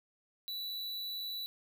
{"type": "tone", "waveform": "square", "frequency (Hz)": 3951, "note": "B7", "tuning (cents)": 0, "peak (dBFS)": -38, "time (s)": [0.48, 1.46], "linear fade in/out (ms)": 0, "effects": []}